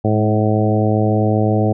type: harmonic tone with a mistuned harmonic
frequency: 107.6 Hz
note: A2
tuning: 38 cents flat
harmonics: 1 / 2 / 3 / 4 / 5 / 6 / 7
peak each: -16 / -19 / -21 / -22 / -23 / -24 / -24 dBFS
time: 0.04-1.73 s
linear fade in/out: 10 ms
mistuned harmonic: 2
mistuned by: -18 cents
effects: none